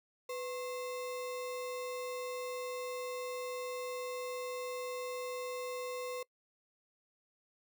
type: tone with sample-and-hold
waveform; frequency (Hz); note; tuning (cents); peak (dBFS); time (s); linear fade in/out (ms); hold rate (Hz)
sine; 498.9; B4; +17; -37; 0.29-6.23; 5; 1575
effects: noise-tail reverb RT60 0.1 s tail -23 dB re dry